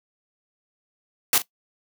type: noise with echo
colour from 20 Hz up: white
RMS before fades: -18 dBFS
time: 1.33-1.38 s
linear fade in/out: 2 ms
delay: 40 ms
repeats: 1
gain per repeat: -14 dB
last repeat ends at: 1.42 s
effects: noise-tail reverb RT60 0.1 s tail -17 dB re dry + high-pass 200 Hz 12 dB/octave